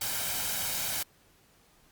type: noise with comb filter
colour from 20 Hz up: white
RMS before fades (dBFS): -32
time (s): 0.01-1.03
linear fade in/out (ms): 5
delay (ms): 1.3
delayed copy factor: +0.5
effects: pink hiss -63 dBFS RMS until 1.91 s + Opus 48 kbps